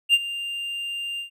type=tone with ADSR envelope; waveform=triangle; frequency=2794 Hz; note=F7; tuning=in tune; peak=-10 dBFS; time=0.09-1.3 s; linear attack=47 ms; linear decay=42 ms; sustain=-16 dB; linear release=110 ms; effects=none